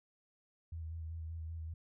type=tone with vibrato; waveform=sine; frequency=81.2 Hz; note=E2; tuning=26 cents flat; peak=-40 dBFS; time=0.72-1.74 s; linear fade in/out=5 ms; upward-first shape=square; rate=5.2 Hz; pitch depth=26 cents each way; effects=none